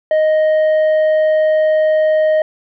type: tone with tanh clipping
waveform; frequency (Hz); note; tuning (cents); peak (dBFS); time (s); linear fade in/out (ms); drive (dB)
sine; 622.3; D#5; 0; -11; 0.11-2.42; 2; 5
effects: none